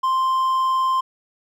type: tone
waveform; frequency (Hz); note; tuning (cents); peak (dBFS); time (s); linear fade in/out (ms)
triangle; 1046.5; C6; 0; -15; 0.03-1.01; 10
effects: none